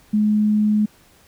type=tone; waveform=sine; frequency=211.5 Hz; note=G#3; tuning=32 cents sharp; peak=-14 dBFS; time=0.13-0.86 s; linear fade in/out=10 ms; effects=pink hiss -53 dBFS RMS until 1.27 s